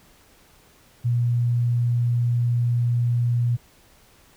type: tone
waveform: sine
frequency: 120 Hz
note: B2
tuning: 49 cents flat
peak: -18 dBFS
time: 1.04-3.57 s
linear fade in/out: 20 ms
effects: pink hiss -55 dBFS RMS until 4.36 s